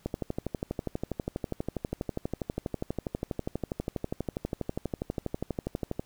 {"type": "click train", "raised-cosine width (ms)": 2, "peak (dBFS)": -17, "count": 74, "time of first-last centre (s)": [0.06, 5.995], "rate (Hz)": 12.3, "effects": ["pink hiss -62 dBFS RMS until 6.05 s"]}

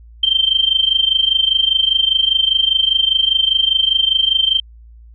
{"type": "tone with amplitude modulation", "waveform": "sine", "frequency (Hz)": 3136, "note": "G7", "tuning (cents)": 0, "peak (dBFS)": -8, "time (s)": [0.23, 4.6], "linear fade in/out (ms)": 5, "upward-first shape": "sine", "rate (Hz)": 25, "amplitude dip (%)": 85, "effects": ["added 57 Hz sine -38 dBFS peak until 5.14 s"]}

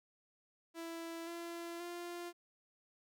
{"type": "tone with pitch steps", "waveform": "sawtooth", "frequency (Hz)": [332.1, 339.9, 347.8], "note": ["E4", "F4", "F4"], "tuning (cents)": [13, -47, -7], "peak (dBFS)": -39, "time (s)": [0.74, 2.33], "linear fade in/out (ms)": 50, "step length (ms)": 530, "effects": []}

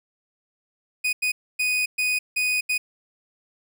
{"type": "tone bursts at uneven times", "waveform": "40% pulse", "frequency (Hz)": 2487, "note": "D#7", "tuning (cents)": -1, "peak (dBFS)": -20, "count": 6, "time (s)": [[1.04, 1.13], [1.22, 1.32], [1.59, 1.86], [1.98, 2.19], [2.36, 2.61], [2.69, 2.78]], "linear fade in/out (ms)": 10, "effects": []}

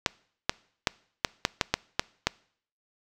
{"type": "clicks", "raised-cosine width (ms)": 0.2, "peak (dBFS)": -4, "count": 9, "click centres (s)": [0.062, 0.495, 0.872, 1.248, 1.451, 1.612, 1.74, 1.995, 2.27], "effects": ["noise-tail reverb RT60 0.6 s tail -24 dB re dry"]}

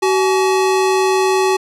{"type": "tone pair together", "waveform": "square", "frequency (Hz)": [378.6, 850], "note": ["F#4", "G#5"], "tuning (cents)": [40, 40], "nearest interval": "octave + major second", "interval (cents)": 1400, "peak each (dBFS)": [-14, -19], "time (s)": [0.02, 1.57], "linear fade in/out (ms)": 10, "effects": ["low-pass 10000 Hz 12 dB/octave"]}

